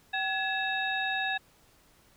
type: tone cluster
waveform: sine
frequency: 768 / 1689 / 2638 / 3765 Hz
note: G5 / G#6 / E7 / A#7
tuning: -36 / +29 / +1 / +16 cents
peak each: -33 / -31 / -36 / -36 dBFS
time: 0.13-1.38 s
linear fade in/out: 10 ms
effects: pink hiss -62 dBFS RMS until 2.16 s